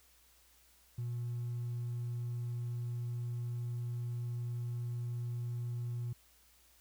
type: tone with hard clipping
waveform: triangle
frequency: 120 Hz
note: B2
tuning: 49 cents flat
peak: -35 dBFS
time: 0.98-6.13 s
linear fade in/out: 5 ms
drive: 2 dB
effects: added 60 Hz sine -70 dBFS peak until 6.8 s + white hiss -66 dBFS RMS until 6.8 s